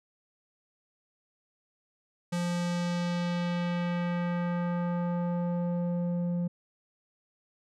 square tone with low-pass filter sweep, 174.61 Hz, F3, in tune, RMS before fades -30 dBFS, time 2.32-6.48 s, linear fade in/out 10 ms, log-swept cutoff 9100 to 360 Hz, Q 1.1, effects none

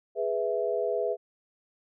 sine chord, E major, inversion first, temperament equal, 415.3 / 493.9 / 659.3 Hz, G#4 / B4 / E5, 0 / 0 / 0 cents, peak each -30 dBFS, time 0.15-1.17 s, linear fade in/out 50 ms, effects none

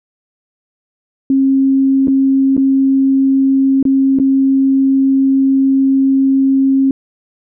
sine tone with dropouts, 269.3 Hz, C#4, 50 cents flat, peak -8 dBFS, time 1.3-6.91 s, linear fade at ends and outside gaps 2 ms, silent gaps 2.073-2.081 / 2.567-2.577 / 3.828-3.852 / 4.188-4.198 s, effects none

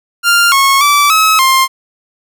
sawtooth tone with pitch steps, 1396 / 1094 / 1159 / 1285 / 1057 Hz, F6 / C#6 / D6 / E6 / C6, -1 / -23 / -23 / -45 / +17 cents, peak -3 dBFS, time 0.23-1.68 s, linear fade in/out 50 ms, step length 290 ms, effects none

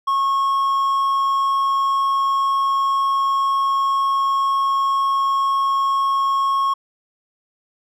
triangle tone, 1093 Hz, C#6, 25 cents flat, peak -14 dBFS, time 0.07-6.74 s, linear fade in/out 10 ms, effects none

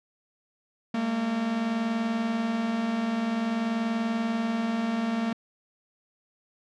45% pulse tone pair together, 208.1 / 228.6 Hz, G#3 / A#3, +4 / -34 cents, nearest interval major second, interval 162 cents, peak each -34 / -26 dBFS, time 0.94-5.33 s, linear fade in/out 5 ms, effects low-pass 4000 Hz 12 dB/octave

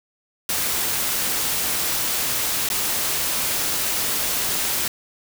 white noise with dropouts, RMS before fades -23 dBFS, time 0.49-4.88 s, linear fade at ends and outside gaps 2 ms, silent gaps 2.689-2.7 s, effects none

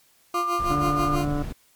sine tone with pitch glide, 1192 to 1207.9 Hz, D6 to D6, +25 to +48 cents, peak -23 dBFS, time 0.34-1.16 s, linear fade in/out 10 ms, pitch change +23 cents, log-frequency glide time 0.59-0.88 s
20% pulse tone with tremolo, 348.9 Hz, F4, 2 cents flat, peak -20 dBFS, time 0.34-1.25 s, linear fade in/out 2 ms, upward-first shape sine, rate 6.2 Hz, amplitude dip 80%
brown noise, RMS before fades -31 dBFS, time 0.59-1.53 s, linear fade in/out 10 ms
harmonic tone, 145.6 Hz, D3, 15 cents flat, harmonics 1 / 2 / 3 / 4 / 5 / 7 / 8 / 9 / 10, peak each -28 / -26 / -39 / -35 / -36 / -43 / -45 / -41 / -44 dBFS, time 0.7-1.43 s, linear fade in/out 10 ms
effects white hiss -60 dBFS RMS until 1.75 s + MP3 96 kbps

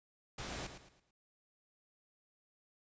pink noise with echo, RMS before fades -43 dBFS, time 0.38-0.67 s, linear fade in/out 5 ms, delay 110 ms, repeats 4, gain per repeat -9 dB, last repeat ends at 1.11 s, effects resampled to 16000 Hz

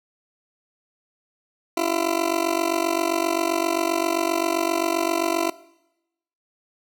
20% pulse tone with amplitude modulation, 337 Hz, E4, 38 cents sharp, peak -12 dBFS, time 1.77-5.5 s, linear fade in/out 5 ms, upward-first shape sine, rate 47.6 Hz, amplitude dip 90%, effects noise-tail reverb RT60 0.9 s tail -20 dB re dry

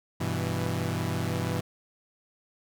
sawtooth chord, E minor, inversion first, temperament equal with one note detuned, 98 / 123.9 / 164.81 Hz, G2 / B2 / E3, 0 / +6 / 0 cents, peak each -28 dBFS, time 0.2-1.61 s, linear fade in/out 10 ms, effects none

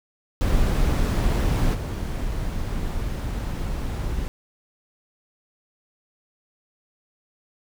brown noise with level steps, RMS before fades -20 / -27 dBFS, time 0.41-4.28 s, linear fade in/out 0 ms, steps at 1.73 s, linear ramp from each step 20 ms, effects none

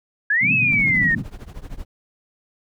sine exponential two-way sweep, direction up then down, 1634 to 2637 to 1812 Hz, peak -15 dBFS, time 0.3-1.15 s, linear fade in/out 5 ms, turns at 0.53 s
pink band-pass noise, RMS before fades -26 dBFS, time 0.41-1.24 s, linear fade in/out 20 ms, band 110 to 270 Hz, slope 48 dB/octave
brown noise with tremolo, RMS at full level -31 dBFS, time 0.71-1.85 s, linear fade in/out 5 ms, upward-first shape triangle, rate 13 Hz, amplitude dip 95%
effects none

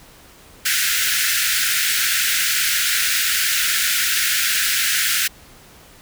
pink high-pass noise, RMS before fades -19 dBFS, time 0.65-5.28 s, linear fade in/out 10 ms, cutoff 1400 Hz, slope 96 dB/octave, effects pink hiss -46 dBFS RMS until 6.01 s

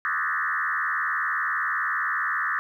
sine tone with frequency modulation, 1507 Hz, F#6, 31 cents sharp, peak -23 dBFS, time 0.05-2.59 s, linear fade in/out 0 ms, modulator 79.8 Hz, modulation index 4.5, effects 10-bit

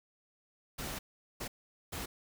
pink noise bursts at uneven times, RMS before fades -40 dBFS, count 3, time 0.78-0.99 / 1.4-1.48 / 1.92-2.06 s, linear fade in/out 10 ms, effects none

